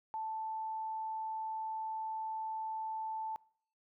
sine tone, 880 Hz, A5, in tune, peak -36 dBFS, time 0.14-3.36 s, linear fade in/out 0 ms, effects noise-tail reverb RT60 0.6 s tail -24 dB re dry

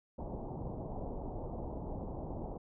pink low-pass noise, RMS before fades -41 dBFS, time 0.18-2.58 s, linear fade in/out 10 ms, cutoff 900 Hz, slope 48 dB/octave, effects none

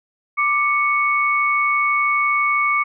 sine tone pair together, 1177.4 / 2217 Hz, D6 / C#7, +4 / 0 cents, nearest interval major seventh, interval 1096 cents, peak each -18 dBFS, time 0.37-2.84 s, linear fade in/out 20 ms, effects none

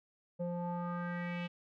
square tone with low-pass filter sweep, 174.61 Hz, F3, in tune, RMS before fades -38 dBFS, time 0.39-1.48 s, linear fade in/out 20 ms, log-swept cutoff 560 to 2900 Hz, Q 3.8, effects none

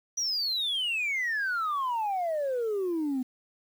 sine exponential sweep, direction down, 5920 to 249 Hz, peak -25 dBFS, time 0.17-3.23 s, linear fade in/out 10 ms, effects tanh soft clip ceiling -24 dBFS + 9-bit

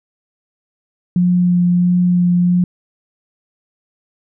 sine tone with vibrato, 177.5 Hz, F3, 28 cents sharp, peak -10 dBFS, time 1.16-2.64 s, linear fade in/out 2 ms, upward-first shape sine, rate 1.5 Hz, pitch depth 11 cents each way, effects none

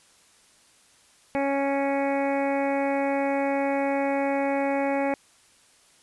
harmonic tone, 277.2 Hz, C#4, in tune, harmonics 1 / 2 / 3 / 4 / 5 / 6 / 7 / 8 / 9, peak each -27 / -26 / -29 / -41 / -42 / -40 / -39 / -36 / -43 dBFS, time 1.35-5.14 s, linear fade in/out 0 ms, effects white hiss -58 dBFS RMS until 6.02 s + resampled to 24000 Hz

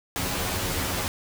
pink noise with comb filter, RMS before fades -28 dBFS, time 0.16-1.08 s, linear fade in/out 0 ms, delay 11 ms, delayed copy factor +0.75, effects none

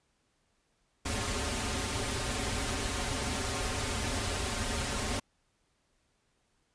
pink noise with comb filter, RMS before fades -33 dBFS, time 1.05-5.2 s, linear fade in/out 10 ms, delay 6.1 ms, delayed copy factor -0.85, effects pink hiss -74 dBFS RMS until 6.74 s + resampled to 22050 Hz

